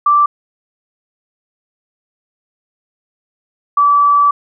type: tone pair in turn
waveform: sine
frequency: 1171 / 1154.2 Hz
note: D6 / D6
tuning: -5 / -30 cents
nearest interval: unison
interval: 25 cents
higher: first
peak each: -7 dBFS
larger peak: neither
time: 0.06-0.26 / 3.77-4.31 s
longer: second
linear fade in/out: 5 ms
effects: none